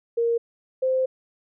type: tone pair in turn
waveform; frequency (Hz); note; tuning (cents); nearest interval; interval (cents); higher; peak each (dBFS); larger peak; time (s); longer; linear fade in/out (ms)
sine; 466.2 / 519.8; A#4 / C5; 0 / -11; major second; 189; second; -19; neither; 0.17-0.38 / 0.82-1.06; second; 10
effects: none